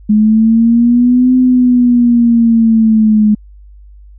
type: linear two-way sweep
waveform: sine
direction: up then down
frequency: 210.2 to 255.6 to 210.2 Hz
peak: -5 dBFS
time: 0.09-3.35 s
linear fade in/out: 10 ms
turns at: 1.35 s
effects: added 50 Hz sine -34 dBFS peak until 4.18 s